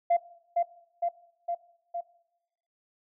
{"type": "tone with echo", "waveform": "sine", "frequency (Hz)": 690, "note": "F5", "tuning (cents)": -21, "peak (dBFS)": -18, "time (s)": [0.1, 0.17], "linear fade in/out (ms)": 10, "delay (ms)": 460, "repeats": 4, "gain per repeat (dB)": -3, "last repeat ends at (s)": 2.01, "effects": ["noise-tail reverb RT60 1.0 s tail -20 dB re dry", "tanh soft clip ceiling -17 dBFS"]}